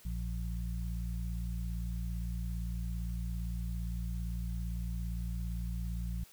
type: harmonic tone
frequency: 57.6 Hz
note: A#1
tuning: 20 cents flat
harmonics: 1 / 2 / 3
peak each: -35 / -42 / -42 dBFS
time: 0.05-6.24 s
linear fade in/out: 5 ms
effects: white hiss -59 dBFS RMS until 6.32 s